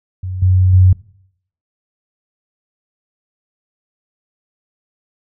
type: tone with level steps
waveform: sine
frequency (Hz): 92.5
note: F#2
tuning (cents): 0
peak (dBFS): -20 / -8 / -5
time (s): 0.23-0.93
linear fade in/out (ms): 5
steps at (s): 0.42 / 0.73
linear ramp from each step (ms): 5
effects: noise-tail reverb RT60 0.7 s tail -22 dB re dry